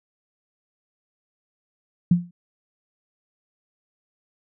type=tone with exponential decay; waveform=sine; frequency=174.61 Hz; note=F3; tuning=in tune; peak=-10 dBFS; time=2.11-2.31 s; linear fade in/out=5 ms; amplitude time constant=42 ms; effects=none